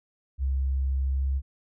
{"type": "tone with pitch glide", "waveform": "sine", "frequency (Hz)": [66.9, 67.6], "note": ["C2", "C#2"], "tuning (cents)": [39, -43], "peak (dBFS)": -23, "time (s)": [0.38, 1.42], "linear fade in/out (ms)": 50, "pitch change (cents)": 18, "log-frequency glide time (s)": [1.09, 1.31], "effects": []}